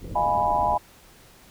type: low-pass noise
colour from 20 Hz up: pink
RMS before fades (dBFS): -35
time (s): 0-0.79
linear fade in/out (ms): 50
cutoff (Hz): 510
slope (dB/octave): 48
type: chord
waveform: sine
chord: F half-diminished seventh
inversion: third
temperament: equal with one note detuned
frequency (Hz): 614 / 698.5 / 830.6 / 987.8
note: Eb5 / F5 / Ab5 / Cb6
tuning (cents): -23 / 0 / 0 / 0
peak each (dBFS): -29 / -27 / -23 / -24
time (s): 0.15-0.78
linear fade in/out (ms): 10
effects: pink hiss -52 dBFS RMS until 1.5 s